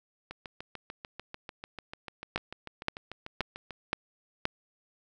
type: two click trains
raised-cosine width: 0.3 ms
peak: -24 / -11 dBFS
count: 24 / 5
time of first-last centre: 0.31-3.707 / 2.36-4.454 s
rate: 6.77 / 1.91 Hz
effects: none